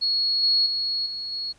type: tone with level steps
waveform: sine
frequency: 4334 Hz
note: C#8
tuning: 40 cents flat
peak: -20 / -17 / -23 / -29 / -27 dBFS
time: 0.01-1.53 s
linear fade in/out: 20 ms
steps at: 0.43 / 0.66 / 1.06 / 1.32 s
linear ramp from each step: 2 ms
effects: pink hiss -58 dBFS RMS until 1.58 s + resampled to 22050 Hz